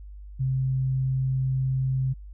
sine tone, 131.6 Hz, C3, 10 cents sharp, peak -22 dBFS, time 0.39-2.14 s, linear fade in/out 20 ms, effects added 50 Hz sine -39 dBFS peak until 2.33 s

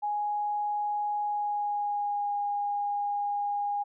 sine tone with pitch glide, 830.6 to 817.3 Hz, G#5 to G#5, 0 to -28 cents, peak -27 dBFS, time 0.02-3.84 s, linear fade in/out 20 ms, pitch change -28 cents, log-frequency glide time 1.22-2.35 s, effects none

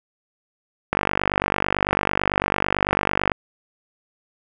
click train, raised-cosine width 0.5 ms, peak -3 dBFS, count 118, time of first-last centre 0.93-3.318 s, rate 49 Hz, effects none

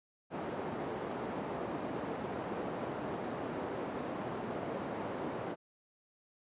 white band-pass noise, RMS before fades -39 dBFS, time 0.3-5.56 s, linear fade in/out 50 ms, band 150 to 640 Hz, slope 12 dB/octave, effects resampled to 8000 Hz

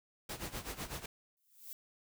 pink noise with tremolo, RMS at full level -40 dBFS, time 0.29-1.06 s, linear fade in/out 5 ms, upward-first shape sine, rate 8 Hz, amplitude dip 80%
violet noise with exponential growth, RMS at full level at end -44 dBFS, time 1.37-1.73 s, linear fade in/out 0 ms, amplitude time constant 78 ms
effects none

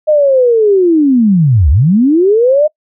sine linear two-way sweep, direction down then up, 622.3 to 63.6 to 622.3 Hz, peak -5 dBFS, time 0.07-2.68 s, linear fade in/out 20 ms, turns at 1.7 s, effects noise-tail reverb RT60 0.1 s tail -23 dB re dry

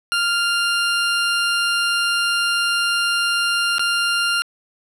20% pulse tone with dropouts, 1396.9 Hz, F6, in tune, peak -12 dBFS, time 0.12-4.42 s, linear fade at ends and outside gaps 0 ms, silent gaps 3.783-3.794 s, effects low-pass 11000 Hz 12 dB/octave

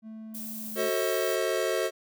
triangle tone with pitch glide, 220 to 216.8 Hz, A3 to A3, 0 to -25 cents, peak -37 dBFS, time 0.02-0.91 s, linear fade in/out 50 ms, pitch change -25 cents, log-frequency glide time 0.58-0.7 s
violet noise, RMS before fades -39 dBFS, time 0.34-1.36 s, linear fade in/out 10 ms
square chord, F# diminished seventh, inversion none, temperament just, 370 / 444 / 532.8 / 639.4 Hz, F#4 / A4 / C5 / Eb5, 0 / +16 / +31 / +47 cents, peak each -32 dBFS, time 0.75-1.91 s, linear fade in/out 50 ms
effects none

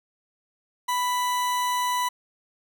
40% pulse tone, 990 Hz, B5, 4 cents sharp, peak -22 dBFS, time 0.88-2.09 s, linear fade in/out 10 ms, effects none

